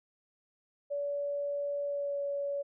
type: tone with pitch glide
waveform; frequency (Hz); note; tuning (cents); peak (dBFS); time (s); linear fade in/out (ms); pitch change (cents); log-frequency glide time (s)
sine; 572 to 565.8; D5 to C#5; -46 to +35; -31; 0.9-2.63; 20; -19; 1.84-2.2
effects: none